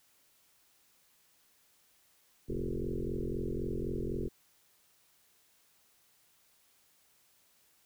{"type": "tone with frequency modulation", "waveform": "sine", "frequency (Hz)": 185, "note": "F#3", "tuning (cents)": 0, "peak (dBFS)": -32, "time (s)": [2.48, 4.29], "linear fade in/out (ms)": 20, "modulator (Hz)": 43.9, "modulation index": 5.5, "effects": ["white hiss -68 dBFS RMS until 7.85 s"]}